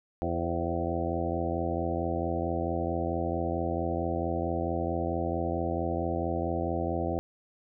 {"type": "harmonic tone with a mistuned harmonic", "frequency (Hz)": 84.5, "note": "E2", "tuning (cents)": 43, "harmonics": [1, 2, 3, 4, 5, 6, 7, 8, 9], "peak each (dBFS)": [-34, -37, -37, -34, -40, -36, -40, -36, -37], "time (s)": [0.22, 7.19], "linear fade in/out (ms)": 0, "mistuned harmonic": 6, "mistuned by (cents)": 37, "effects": []}